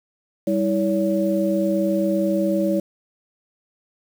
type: tone cluster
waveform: sine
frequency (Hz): 197.2 / 324.9 / 565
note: G3 / E4 / C#5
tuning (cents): +11 / -25 / +33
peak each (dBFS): -22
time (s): 0.47-2.8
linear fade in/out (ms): 5
effects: 7-bit